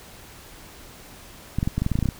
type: clicks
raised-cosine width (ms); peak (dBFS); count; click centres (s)
5; -10; 12; 1.586 / 1.629 / 1.675 / 1.78 / 1.82 / 1.864 / 1.917 / 1.955 / 1.989 / 2.027 / 2.057 / 2.088
effects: pink hiss -45 dBFS RMS until 2.19 s

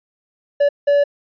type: tone bursts at uneven times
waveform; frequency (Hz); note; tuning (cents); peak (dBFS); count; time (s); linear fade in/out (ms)
triangle; 573; D5; -43; -9; 2; 0.6-0.69 / 0.87-1.04; 10
effects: resampled to 11025 Hz

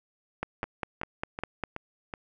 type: two click trains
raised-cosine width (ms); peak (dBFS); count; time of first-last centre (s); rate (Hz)
0.5; -15 / -20; 7 / 5; 0.43-1.637 / 0.64-2.138; 4.97 / 2.67
effects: none

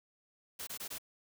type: noise bursts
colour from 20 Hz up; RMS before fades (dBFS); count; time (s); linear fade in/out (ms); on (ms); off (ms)
white; -42; 4; 0.59-0.984; 10; 82; 22
effects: none

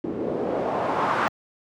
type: noise with low-pass filter sweep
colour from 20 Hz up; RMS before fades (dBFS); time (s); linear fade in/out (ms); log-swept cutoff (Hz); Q
white; -25; 0.04-1.28; 0; 320 to 1300; 2
effects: high-pass 150 Hz 12 dB/octave

